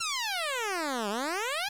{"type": "exponential two-way sweep", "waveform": "10% pulse", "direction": "down then up", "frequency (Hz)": [1400, 196, 853], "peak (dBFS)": -21, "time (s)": [0, 1.69], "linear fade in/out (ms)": 10, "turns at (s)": 1.09, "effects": ["low-pass 11000 Hz 12 dB/octave", "8-bit"]}